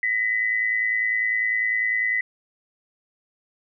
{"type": "tone pair together", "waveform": "sine", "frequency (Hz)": [1895, 2005], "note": ["A#6", "B6"], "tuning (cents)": [28, 26], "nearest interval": "minor second", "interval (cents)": 98, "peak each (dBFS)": [-27, -21], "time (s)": [0.03, 2.21], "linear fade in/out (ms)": 2, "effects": []}